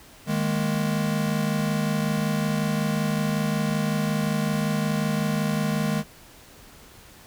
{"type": "chord", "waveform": "square", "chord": "D# suspended fourth", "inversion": "none", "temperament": "equal", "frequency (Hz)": [155.56, 207.7, 233.1], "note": ["D#3", "G#3", "A#3"], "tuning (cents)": [0, 0, 0], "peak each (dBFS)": [-27, -26, -32], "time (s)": [0.26, 6.04], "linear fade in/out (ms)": 50, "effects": ["pink hiss -49 dBFS RMS until 7.26 s"]}